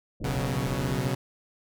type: low-pass noise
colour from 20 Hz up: pink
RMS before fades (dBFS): -36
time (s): 0.2-1.08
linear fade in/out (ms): 5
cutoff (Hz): 570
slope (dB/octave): 48
type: chord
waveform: sawtooth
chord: B suspended second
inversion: none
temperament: equal with one note detuned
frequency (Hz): 123.47 / 138.03 / 185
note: B2 / C#3 / F#3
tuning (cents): 0 / -7 / 0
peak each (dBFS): -26 / -26 / -30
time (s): 0.24-1.15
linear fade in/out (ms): 5
effects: none